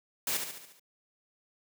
white noise with echo, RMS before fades -31 dBFS, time 0.27-0.37 s, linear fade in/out 2 ms, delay 71 ms, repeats 6, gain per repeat -5 dB, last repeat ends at 0.796 s, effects high-pass 150 Hz 12 dB/octave

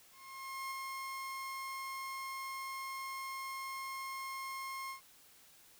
30% pulse tone with ADSR envelope, 1071 Hz, C6, 40 cents sharp, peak -36 dBFS, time 0.11-5.01 s, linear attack 600 ms, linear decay 12 ms, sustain -2 dB, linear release 110 ms, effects white hiss -62 dBFS RMS until 5.79 s

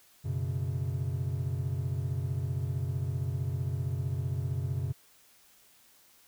triangle chord, F# suspended fourth, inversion none, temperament just, 92.5 / 123.33 / 138.75 Hz, F#2 / B2 / C#3, 0 / -2 / +2 cents, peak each -32 dBFS, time 0.24-4.93 s, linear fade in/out 20 ms, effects white hiss -61 dBFS RMS until 6.27 s

